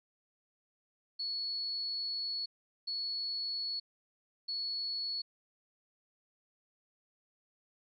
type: tone bursts at uneven times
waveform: sine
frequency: 4392 Hz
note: C#8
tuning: 17 cents flat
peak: -34 dBFS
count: 3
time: 1.19-2.46 / 2.87-3.8 / 4.48-5.22 s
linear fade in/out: 10 ms
effects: none